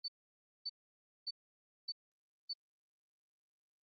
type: tone bursts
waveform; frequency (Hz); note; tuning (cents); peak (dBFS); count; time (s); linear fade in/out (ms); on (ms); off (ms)
sine; 4513; C#8; +30; -37; 5; 0.04-2.535; 10; 43; 570
effects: Opus 48 kbps